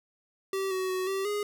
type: tone with pitch steps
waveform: square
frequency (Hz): 386.5 / 374.9 / 372.1 / 387.2 / 413.7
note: G4 / F#4 / F#4 / G4 / G#4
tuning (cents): -24 / +23 / +10 / -21 / -7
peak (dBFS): -29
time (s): 0.53-1.43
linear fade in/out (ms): 2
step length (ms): 180
effects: none